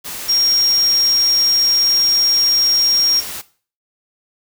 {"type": "tone in noise", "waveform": "sine", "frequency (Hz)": 5580, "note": "F8", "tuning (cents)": -2, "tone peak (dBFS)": -12, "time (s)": [0.28, 3.21], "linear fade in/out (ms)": 20, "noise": "white", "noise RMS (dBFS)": -28, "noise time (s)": [0.04, 3.42], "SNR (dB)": 13, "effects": ["noise-tail reverb RT60 0.4 s tail -17 dB re dry"]}